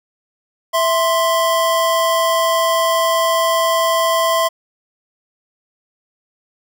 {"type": "tone pair together", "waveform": "square", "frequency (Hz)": [659.3, 1047.5], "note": ["E5", "C6"], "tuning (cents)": [0, 2], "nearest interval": "minor sixth", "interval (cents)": 802, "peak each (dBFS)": -17, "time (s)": [0.73, 4.49], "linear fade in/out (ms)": 20, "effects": []}